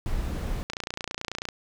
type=noise; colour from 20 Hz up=brown; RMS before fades=-29 dBFS; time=0.06-0.63 s; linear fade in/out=0 ms
type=click train; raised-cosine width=0.2 ms; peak=-14 dBFS; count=24; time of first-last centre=0.7-1.488 s; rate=29.2 Hz
effects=none